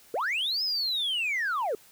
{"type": "linear two-way sweep", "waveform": "sine", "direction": "up then down", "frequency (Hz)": [392, 5210, 392], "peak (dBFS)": -24, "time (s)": [0.14, 1.75], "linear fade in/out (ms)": 2, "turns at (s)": 0.63, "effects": ["tanh soft clip ceiling -24 dBFS", "white hiss -56 dBFS RMS until 1.91 s"]}